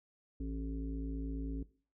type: harmonic tone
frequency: 54.7 Hz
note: A1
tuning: 9 cents flat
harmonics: 1 / 3 / 5 / 7 / 8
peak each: -38 / -48 / -41 / -55 / -53 dBFS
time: 0.4-1.63 s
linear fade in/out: 5 ms
effects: noise-tail reverb RT60 0.4 s tail -18 dB re dry